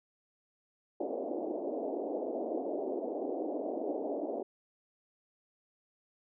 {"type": "band-pass noise", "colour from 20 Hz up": "pink", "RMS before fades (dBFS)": -36, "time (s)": [1, 4.43], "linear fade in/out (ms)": 5, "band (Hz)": [270, 710], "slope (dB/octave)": 48, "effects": []}